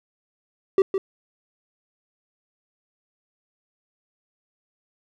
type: tone with echo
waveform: triangle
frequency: 386.2 Hz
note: G4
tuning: 26 cents flat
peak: -11 dBFS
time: 0.78-0.82 s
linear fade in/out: 2 ms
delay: 160 ms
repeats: 1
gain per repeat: -7 dB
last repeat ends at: 0.98 s
effects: none